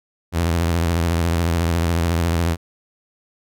sawtooth tone with vibrato, 84.2 Hz, E2, 37 cents sharp, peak -13 dBFS, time 0.32-2.57 s, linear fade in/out 50 ms, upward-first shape sine, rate 14 Hz, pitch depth 78 cents each way, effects none

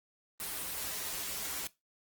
white noise with comb filter, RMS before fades -38 dBFS, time 0.4-1.67 s, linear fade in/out 0 ms, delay 8.4 ms, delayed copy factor -0.75, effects noise-tail reverb RT60 0.2 s tail -19 dB re dry + Opus 24 kbps

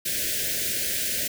white band-stop noise, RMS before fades -27 dBFS, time 0.05-1.28 s, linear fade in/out 10 ms, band 660 to 1500 Hz, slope 96 dB/octave, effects none

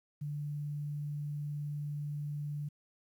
sine tone, 146.83 Hz, D3, in tune, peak -35 dBFS, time 0.21-2.69 s, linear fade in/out 10 ms, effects 11-bit

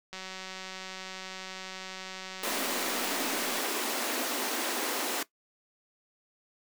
click train, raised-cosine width 0.2 ms, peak -23 dBFS, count 651, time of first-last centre 0.13-3.587 s, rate 188 Hz
pink high-pass noise, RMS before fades -32 dBFS, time 2.43-5.23 s, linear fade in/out 5 ms, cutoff 230 Hz, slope 96 dB/octave
effects noise-tail reverb RT60 0.1 s tail -17 dB re dry

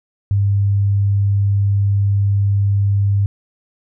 sine tone, 100 Hz, G2, 35 cents sharp, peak -12 dBFS, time 0.31-3.26 s, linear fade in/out 0 ms, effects none

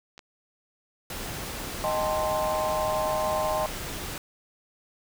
clicks, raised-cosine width 0.2 ms, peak -29 dBFS, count 2, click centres 0.179 / 0.192 s
pink noise, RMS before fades -35 dBFS, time 1.1-4.18 s, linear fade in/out 2 ms
sine chord, A half-diminished seventh, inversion second, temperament equal, 622.3 / 784 / 880 / 1046.5 Hz, Eb5 / G5 / A5 / C6, 0 / 0 / 0 / 0 cents, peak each -27 / -32 / -33 / -31 dBFS, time 1.84-3.66 s, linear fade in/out 0 ms
effects none

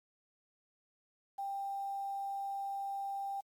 sine tone with quantisation, 791 Hz, G5, 15 cents sharp, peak -36 dBFS, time 1.38-3.41 s, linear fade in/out 10 ms, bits 10, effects AAC 64 kbps

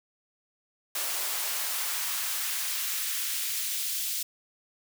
white noise with high-pass filter sweep, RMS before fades -31 dBFS, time 0.95-4.23 s, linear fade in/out 5 ms, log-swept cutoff 520 to 3400 Hz, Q 0.83, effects none

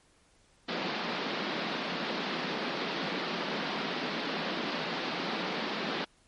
pink band-pass noise, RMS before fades -34 dBFS, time 0.68-6.05 s, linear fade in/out 10 ms, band 170 to 4700 Hz, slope 48 dB/octave, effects pink hiss -65 dBFS RMS until 6.27 s + MP3 48 kbps

